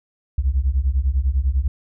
sine beating tone pair, 61.74 / 71.74 Hz, B1 / D2, 0 / -40 cents, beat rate 10 Hz, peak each -18 dBFS, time 0.38-1.68 s, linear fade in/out 5 ms, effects tanh soft clip ceiling -11 dBFS

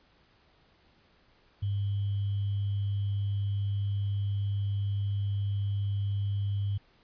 sine tone with sample-and-hold, 100.4 Hz, G2, 42 cents sharp, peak -27 dBFS, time 1.62-6.78 s, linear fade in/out 10 ms, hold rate 3150 Hz, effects pink hiss -64 dBFS RMS until 7.03 s + resampled to 11025 Hz

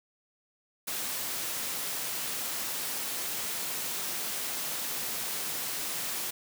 white high-pass noise, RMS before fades -34 dBFS, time 0.87-6.31 s, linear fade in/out 10 ms, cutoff 120 Hz, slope 12 dB/octave, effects none

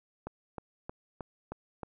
click train, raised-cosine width 1 ms, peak -24 dBFS, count 6, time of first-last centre 0.27-1.833 s, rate 3.2 Hz, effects none

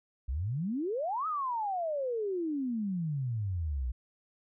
sine exponential two-way sweep, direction up then down, 58.27 to 1301 to 58.27 Hz, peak -30 dBFS, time 0.28-3.92 s, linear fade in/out 10 ms, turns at 1.27 s, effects none

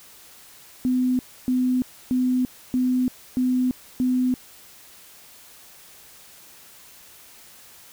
sine tone bursts, 253 Hz, B3, 42 cents sharp, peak -18 dBFS, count 6, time 0.85-4.34 s, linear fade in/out 0 ms, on 340 ms, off 290 ms, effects white hiss -48 dBFS RMS until 7.92 s

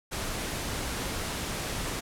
pink noise, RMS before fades -33 dBFS, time 0.11-2.01 s, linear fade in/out 20 ms, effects low-pass 12000 Hz 12 dB/octave

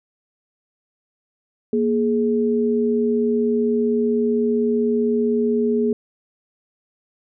sine tone pair together, 235.7 / 420 Hz, A#3 / G#4, +19 / +19 cents, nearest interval minor seventh, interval 1000 cents, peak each -19 dBFS, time 1.73-5.93 s, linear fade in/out 2 ms, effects none

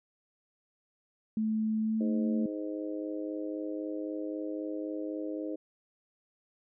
sine tone with pitch glide, 218.3 to 222.1 Hz, A3 to A3, -13 to +16 cents, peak -27 dBFS, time 1.37-2.46 s, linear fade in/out 2 ms, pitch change +29 cents, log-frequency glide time 1.81-2.06 s
harmonic tone, 103.83 Hz, G#2, in tune, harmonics 3 / 4 / 5 / 6, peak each -35 / -42 / -40 / -45 dBFS, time 2-5.56 s, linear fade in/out 10 ms
effects none

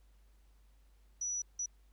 sine tone bursts at uneven times, 5890 Hz, F#8, 9 cents flat, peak -34 dBFS, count 2, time 1.21-1.42 / 1.59-1.66 s, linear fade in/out 5 ms, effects added 50 Hz sine -61 dBFS peak until 1.92 s + pink hiss -75 dBFS RMS until 1.92 s

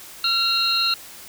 sine tone cluster, 1367 / 2756 / 3848 / 4193 Hz, F6 / F7 / B7 / C8, -37 / -24 / -46 / +3 cents, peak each -26 / -26 / -25 / -20 dBFS, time 0.24-0.94 s, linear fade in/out 2 ms, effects white hiss -41 dBFS RMS until 1.28 s

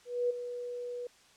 sine tone with ADSR envelope, 487.5 Hz, B4, 23 cents flat, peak -25 dBFS, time 0.05-1.07 s, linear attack 250 ms, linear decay 11 ms, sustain -11 dB, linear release 3 ms, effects white hiss -61 dBFS RMS until 1.36 s + low-pass 7000 Hz 12 dB/octave

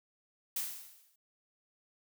blue noise with exponential decay, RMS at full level -33 dBFS, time 0.56-1.16 s, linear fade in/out 5 ms, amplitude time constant 130 ms, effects none

